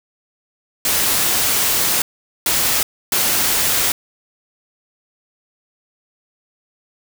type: noise bursts at uneven times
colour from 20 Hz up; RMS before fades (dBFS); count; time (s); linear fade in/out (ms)
white; -17; 3; 0.85-2.02 / 2.46-2.83 / 3.12-3.92; 2
effects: none